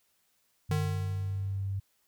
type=tone; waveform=sine; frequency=97.7 Hz; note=G2; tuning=5 cents flat; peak=-30 dBFS; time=0.69-1.8 s; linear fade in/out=10 ms
type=tone with exponential decay; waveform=square; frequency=151.8 Hz; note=D#3; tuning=42 cents flat; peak=-27 dBFS; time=0.71-1.77 s; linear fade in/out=2 ms; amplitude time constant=230 ms
effects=white hiss -72 dBFS RMS until 2.07 s